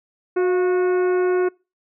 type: harmonic tone with a mistuned harmonic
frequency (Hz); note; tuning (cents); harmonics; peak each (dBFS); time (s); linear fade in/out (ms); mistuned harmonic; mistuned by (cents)
365.1; F#4; -23; 1 / 2 / 3 / 4 / 5 / 6 / 7; -16 / -31 / -33 / -32 / -42 / -42 / -45; 0.36-1.49; 10; 2; -59
effects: noise-tail reverb RT60 0.3 s tail -26 dB re dry